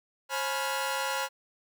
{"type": "tone cluster", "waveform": "sawtooth", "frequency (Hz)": [537, 844, 982, 1403], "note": ["C5", "G#5", "B5", "F6"], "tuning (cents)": [45, 28, -10, 8], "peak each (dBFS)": -31, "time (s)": [0.29, 1.29], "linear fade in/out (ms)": 50, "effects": []}